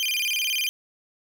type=tone with vibrato; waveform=35% pulse; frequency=2746 Hz; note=F7; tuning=30 cents flat; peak=-21 dBFS; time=0-0.69 s; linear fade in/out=0 ms; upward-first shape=square; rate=18 Hz; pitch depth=220 cents each way; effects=none